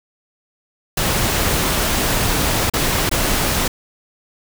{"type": "noise with dropouts", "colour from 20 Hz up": "pink", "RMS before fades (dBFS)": -18, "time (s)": [0.97, 3.68], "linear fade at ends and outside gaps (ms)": 5, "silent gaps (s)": [[2.699, 2.736], [3.094, 3.113]], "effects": []}